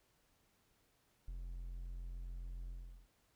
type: tone with ADSR envelope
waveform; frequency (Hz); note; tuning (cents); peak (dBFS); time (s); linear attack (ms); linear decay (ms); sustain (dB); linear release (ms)
triangle; 43.65; F1; 0; -39; 1.28-3.08; 3; 44; -2; 390
effects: pink hiss -75 dBFS RMS until 3.35 s